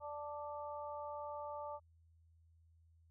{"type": "harmonic tone", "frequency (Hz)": 293.7, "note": "D4", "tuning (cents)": 0, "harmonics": [2, 3, 4], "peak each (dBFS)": [-46, -46, -50], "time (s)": [0, 1.8], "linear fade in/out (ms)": 50, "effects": ["added 82 Hz sine -65 dBFS peak until 3.1 s"]}